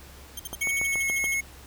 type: tone bursts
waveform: 10% pulse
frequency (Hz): 3170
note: G7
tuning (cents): +19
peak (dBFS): -24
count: 13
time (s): 0.37-1.344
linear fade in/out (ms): 5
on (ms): 26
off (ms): 53
type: click train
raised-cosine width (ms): 1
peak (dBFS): -22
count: 6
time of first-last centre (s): 0.53-1.241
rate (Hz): 7.03
type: tone with pitch glide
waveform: square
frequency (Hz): 2217 to 2179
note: C#7 to C#7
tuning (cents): 0 to -30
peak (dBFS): -25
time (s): 0.61-1.41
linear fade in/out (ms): 10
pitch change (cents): -30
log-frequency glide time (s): 0.79-1.1
effects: added 68 Hz sine -48 dBFS peak until 1.66 s + pink hiss -49 dBFS RMS until 1.66 s